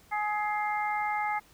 harmonic tone, 420 Hz, G#4, 19 cents sharp, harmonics 2 / 3 / 4 / 5, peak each -29 / -36 / -41 / -34 dBFS, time 0.11-1.4 s, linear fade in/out 20 ms, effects pink hiss -59 dBFS RMS until 1.53 s

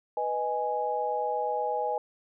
sine chord, G# minor, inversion first, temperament equal, 493.9 / 622.3 / 830.6 Hz, B4 / D#5 / G#5, 0 / 0 / 0 cents, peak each -32 / -33 / -29 dBFS, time 0.17-1.98 s, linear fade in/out 2 ms, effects none

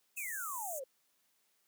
pink high-pass noise, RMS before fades -43 dBFS, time 0.16-0.8 s, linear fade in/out 20 ms, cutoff 6400 Hz, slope 96 dB/octave
sine exponential sweep, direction down, 2637 to 506 Hz, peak -40 dBFS, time 0.17-0.84 s, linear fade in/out 5 ms
effects white hiss -75 dBFS RMS until 1.67 s + high-pass 150 Hz 12 dB/octave

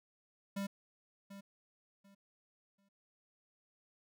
square tone with echo, 198.1 Hz, G3, 18 cents sharp, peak -37 dBFS, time 0.56-0.67 s, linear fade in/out 10 ms, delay 740 ms, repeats 3, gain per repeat -12 dB, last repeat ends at 2.89 s, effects none

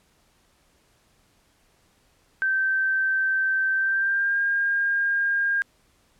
sine tone with pitch glide, 1553 to 1612.4 Hz, G6 to G6, -17 to +48 cents, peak -20 dBFS, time 2.42-5.62 s, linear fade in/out 0 ms, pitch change +65 cents, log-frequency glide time 3.73-4.4 s, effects pink hiss -63 dBFS RMS until 6.19 s + low-pass 12000 Hz 12 dB/octave

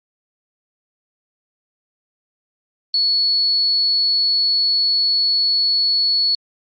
sine tone, 4400 Hz, C#8, 14 cents flat, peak -14 dBFS, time 2.94-6.35 s, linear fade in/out 2 ms, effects Opus 48 kbps

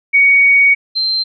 sine tone pair in turn, 2241 / 4131 Hz, C#7 / C8, +18 / -23 cents, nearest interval major seventh, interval 1059 cents, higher second, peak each -6 / -13 dBFS, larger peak first, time 0.13-0.75 / 0.95-1.24 s, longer first, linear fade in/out 20 ms, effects none

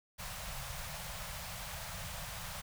pink band-stop noise, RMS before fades -43 dBFS, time 0.18-2.62 s, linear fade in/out 20 ms, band 180 to 550 Hz, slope 48 dB/octave, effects none

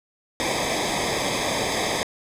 pink noise with comb filter, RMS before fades -24 dBFS, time 0.4-2.03 s, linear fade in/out 0 ms, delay 0.7 ms, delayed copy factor -0.95, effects low-pass 8000 Hz 12 dB/octave

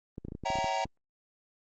clicks, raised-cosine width 3 ms, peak -26 dBFS, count 11, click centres 0.181 / 0.25 / 0.284 / 0.321 / 0.351 / 0.437 / 0.503 / 0.556 / 0.587 / 0.644 / 0.855 s
square chord, C# diminished seventh, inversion none, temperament equal with one note detuned, 554.4 / 659.3 / 767.4 / 932.3 Hz, C#5 / E5 / G5 / Bb5, 0 / 0 / -37 / 0 cents, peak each -39 / -37 / -33 / -33 dBFS, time 0.45-0.85 s, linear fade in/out 10 ms
effects Opus 24 kbps

